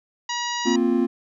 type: harmonic tone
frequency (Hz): 960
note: B5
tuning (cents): -49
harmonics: 1 / 2 / 3 / 4 / 5 / 6 / 7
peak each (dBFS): -28 / -31 / -33 / -34 / -35 / -36 / -36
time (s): 0.29-0.76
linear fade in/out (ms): 5
type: chord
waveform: triangle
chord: Bb suspended second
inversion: none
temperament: just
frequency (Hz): 233.1 / 262.2 / 349.6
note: Bb3 / C4 / F4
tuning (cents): 0 / +4 / +2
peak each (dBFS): -20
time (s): 0.65-1.07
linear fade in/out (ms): 20
effects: none